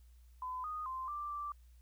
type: tone with pitch steps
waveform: sine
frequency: 1013 / 1237 / 1041 / 1179 / 1172 Hz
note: B5 / D#6 / C6 / D6 / D6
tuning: +44 / -10 / -9 / +6 / -4 cents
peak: -38 dBFS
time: 0.42-1.52 s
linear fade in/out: 2 ms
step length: 220 ms
effects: added 60 Hz sine -57 dBFS peak until 1.81 s + white hiss -75 dBFS RMS until 1.81 s